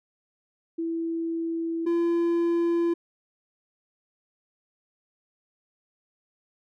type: tone pair in turn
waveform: sine / triangle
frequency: 330.7 / 340 Hz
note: E4 / F4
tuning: +6 / -46 cents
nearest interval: unison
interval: 48 cents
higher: second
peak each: -26 / -19 dBFS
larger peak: second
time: 0.78-1.86 / 1.86-2.94 s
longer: neither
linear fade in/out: 10 ms
effects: none